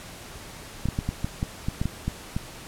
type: clicks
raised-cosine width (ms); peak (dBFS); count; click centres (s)
5; -13; 11; 0.856 / 0.887 / 0.989 / 1.09 / 1.245 / 1.429 / 1.685 / 1.815 / 1.856 / 2.08 / 2.365
effects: pink hiss -42 dBFS RMS until 2.67 s + low-pass 12000 Hz 12 dB/octave